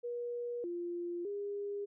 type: tone with pitch steps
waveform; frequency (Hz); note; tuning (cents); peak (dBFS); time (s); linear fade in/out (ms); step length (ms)
sine; 480.2 / 347.5 / 405.9; B4 / F4 / G#4; -49 / -9 / -40; -36; 0.03-1.86; 20; 610
effects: none